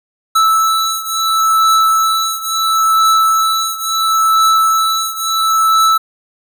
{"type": "beating tone pair", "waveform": "square", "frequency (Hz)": [1314, 1314.73], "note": ["E6", "E6"], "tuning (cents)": [-6, -5], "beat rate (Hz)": 0.73, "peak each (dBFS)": [-13, -16], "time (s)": [0.35, 5.98], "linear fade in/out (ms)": 10, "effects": []}